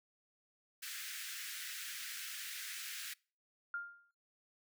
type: high-pass noise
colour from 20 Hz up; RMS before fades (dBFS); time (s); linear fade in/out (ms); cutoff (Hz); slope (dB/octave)
pink; -45; 0.82-3.14; 10; 1500; 48
type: tone with exponential decay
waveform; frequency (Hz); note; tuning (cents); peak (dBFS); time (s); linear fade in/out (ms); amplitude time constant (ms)
sine; 1402; F6; +6; -35; 3.74-4.11; 2; 79
effects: noise-tail reverb RT60 0.4 s tail -26 dB re dry